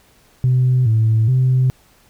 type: tone with pitch steps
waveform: sine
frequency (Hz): 127.2 / 110.9 / 128.8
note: C3 / A2 / C3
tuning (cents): -48 / +14 / -27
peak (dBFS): -10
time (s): 0.44-1.7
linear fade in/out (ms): 0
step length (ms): 420
effects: tanh soft clip ceiling -8 dBFS + pink hiss -53 dBFS RMS until 2.09 s